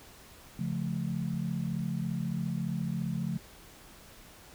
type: chord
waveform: sine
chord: Db augmented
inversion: none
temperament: just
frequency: 138.59 / 173.24 / 216.5 Hz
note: Db3 / F3 / A3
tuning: 0 / -14 / -28 cents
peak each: -35 / -33 / -36 dBFS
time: 0.59-3.38 s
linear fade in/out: 5 ms
effects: pink hiss -53 dBFS RMS until 4.54 s